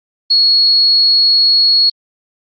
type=tone; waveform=sine; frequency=4337 Hz; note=C#8; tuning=39 cents flat; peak=-7 dBFS; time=0.3-1.9 s; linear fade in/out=10 ms; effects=Opus 24 kbps